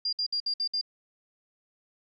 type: tone bursts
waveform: sine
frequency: 4800 Hz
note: D8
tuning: 37 cents sharp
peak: -26 dBFS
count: 6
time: 0.05-0.813 s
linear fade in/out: 5 ms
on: 78 ms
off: 59 ms
effects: none